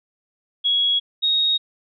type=tone pair in turn; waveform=sine; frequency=3331 / 3753 Hz; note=G#7 / A#7; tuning=+4 / +11 cents; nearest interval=major second; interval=207 cents; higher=second; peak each=-16 dBFS; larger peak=neither; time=0.64-1 / 1.22-1.58 s; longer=neither; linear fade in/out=20 ms; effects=none